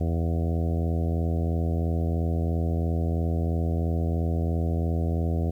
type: harmonic tone with a mistuned harmonic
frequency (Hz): 83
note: E2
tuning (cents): +12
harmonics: 1 / 2 / 3 / 4 / 5 / 6 / 7 / 8 / 9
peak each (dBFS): -24 / -30 / -34 / -36 / -38 / -40 / -41 / -42 / -43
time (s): 0-5.51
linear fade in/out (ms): 10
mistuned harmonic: 9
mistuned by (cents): -34
effects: 10-bit